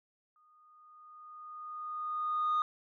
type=tone with exponential growth; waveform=sine; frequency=1231 Hz; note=D#6; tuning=19 cents flat; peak=-24 dBFS; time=0.36-2.62 s; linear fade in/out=1 ms; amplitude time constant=490 ms; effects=tanh soft clip ceiling -25 dBFS